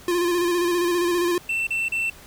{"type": "tone with vibrato", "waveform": "square", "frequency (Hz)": 349.2, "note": "F4", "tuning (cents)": 0, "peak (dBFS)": -20, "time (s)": [0.08, 1.38], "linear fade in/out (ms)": 2, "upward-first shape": "square", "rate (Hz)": 15, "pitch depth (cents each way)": 32}
{"type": "tone bursts", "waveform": "triangle", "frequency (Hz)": 2684, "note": "E7", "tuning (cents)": 31, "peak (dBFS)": -20, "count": 3, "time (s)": [1.49, 2.1], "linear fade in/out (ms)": 5, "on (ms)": 180, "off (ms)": 35}
{"effects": ["pink hiss -46 dBFS RMS until 2.26 s"]}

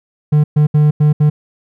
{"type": "tone bursts at uneven times", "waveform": "triangle", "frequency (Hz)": 150, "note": "D3", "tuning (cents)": 37, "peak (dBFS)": -5, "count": 5, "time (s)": [[0.32, 0.44], [0.56, 0.67], [0.74, 0.91], [1, 1.13], [1.2, 1.3]], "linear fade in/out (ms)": 10, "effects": []}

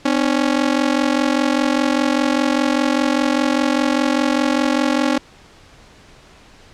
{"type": "ring-modulated tone", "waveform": "sawtooth", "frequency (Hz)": 277.2, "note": "C#4", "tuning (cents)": 0, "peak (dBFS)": -8, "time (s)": [0.05, 5.18], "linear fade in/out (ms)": 5, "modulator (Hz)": 22.5, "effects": ["pink hiss -46 dBFS RMS until 6.73 s", "low-pass 6000 Hz 12 dB/octave"]}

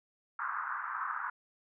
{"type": "band-pass noise", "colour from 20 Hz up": "white", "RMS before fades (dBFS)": -37, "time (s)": [0.39, 1.3], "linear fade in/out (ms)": 2, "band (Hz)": [1000, 1500], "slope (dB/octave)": 48, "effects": []}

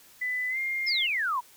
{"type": "tone with pitch glide", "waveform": "sine", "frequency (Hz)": [1999, 2117], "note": ["B6", "C7"], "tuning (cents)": [20, 20], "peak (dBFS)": -27, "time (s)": [0.21, 1.07], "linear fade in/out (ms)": 10, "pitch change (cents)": 100, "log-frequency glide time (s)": [0.49, 0.58]}
{"type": "exponential sweep", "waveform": "sine", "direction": "down", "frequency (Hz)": [5450, 932.3], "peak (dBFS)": -25, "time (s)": [0.86, 1.41], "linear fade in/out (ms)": 20}
{"effects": ["white hiss -55 dBFS RMS until 1.56 s"]}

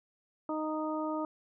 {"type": "harmonic tone", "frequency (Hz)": 310, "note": "D#4", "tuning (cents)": -6, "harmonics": [1, 2, 3, 4], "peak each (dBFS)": [-34, -37, -39, -40], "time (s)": [0.49, 1.25], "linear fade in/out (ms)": 2, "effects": []}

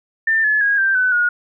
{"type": "tone with pitch steps", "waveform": "sine", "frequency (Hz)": [1791, 1715.1, 1642.4, 1572.7, 1506, 1442.2], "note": ["A6", "A6", "G#6", "G6", "F#6", "F#6"], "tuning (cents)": [30, -45, -20, 5, 30, -45], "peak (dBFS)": -13, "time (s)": [0.27, 1.29], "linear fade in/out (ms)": 5, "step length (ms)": 170, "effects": []}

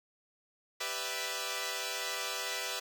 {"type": "chord", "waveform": "5% pulse", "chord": "E minor seventh", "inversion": "first", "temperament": "equal", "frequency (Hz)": [392, 493.9, 587.3, 659.3], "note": ["G4", "B4", "D5", "E5"], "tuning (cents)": [0, 0, 0, 0], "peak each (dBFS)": [-31, -27, -31, -28], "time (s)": [0.8, 2.8], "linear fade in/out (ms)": 10, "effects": []}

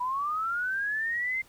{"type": "linear sweep", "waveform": "sine", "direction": "up", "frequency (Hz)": [969, 2104], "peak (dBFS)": -27, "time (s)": [0, 1.42], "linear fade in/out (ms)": 10, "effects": ["pink hiss -58 dBFS RMS until 1.48 s"]}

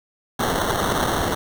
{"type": "noise with sample-and-hold", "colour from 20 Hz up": "blue", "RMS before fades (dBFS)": -22, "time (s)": [0.39, 1.35], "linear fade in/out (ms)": 10, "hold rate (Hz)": 2450, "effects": []}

